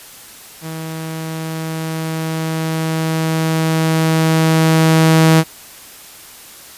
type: tone with level ramp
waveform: sawtooth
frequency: 160.5 Hz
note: E3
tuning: 46 cents flat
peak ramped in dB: -21 to -3 dBFS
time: 0.61-5.44 s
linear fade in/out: 50 ms
effects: white hiss -38 dBFS RMS until 6.77 s + resampled to 32000 Hz